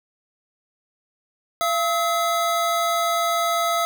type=tone pair together; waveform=square; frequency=682 / 1286.6 Hz; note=F5 / E6; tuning=-41 / -42 cents; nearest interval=major seventh; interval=1099 cents; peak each=-23 dBFS; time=1.61-3.85 s; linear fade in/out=0 ms; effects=none